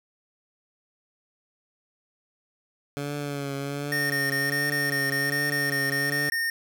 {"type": "tone with vibrato", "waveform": "15% pulse", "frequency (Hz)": 142.1, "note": "C#3", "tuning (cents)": 43, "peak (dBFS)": -23, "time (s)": [2.97, 6.29], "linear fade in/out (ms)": 0, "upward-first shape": "triangle", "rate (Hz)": 1.3, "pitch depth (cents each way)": 46}
{"type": "tone bursts", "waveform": "square", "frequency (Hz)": 1833, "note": "A#6", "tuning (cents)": -30, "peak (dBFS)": -25, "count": 13, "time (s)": [3.92, 6.5], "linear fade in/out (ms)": 2, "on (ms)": 180, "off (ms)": 20}
{"effects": []}